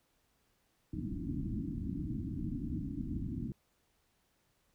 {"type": "low-pass noise", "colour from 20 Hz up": "white", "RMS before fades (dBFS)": -38, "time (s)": [0.93, 3.52], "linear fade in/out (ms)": 2, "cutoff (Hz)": 320, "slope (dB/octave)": 96, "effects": ["pink hiss -75 dBFS RMS until 4.74 s"]}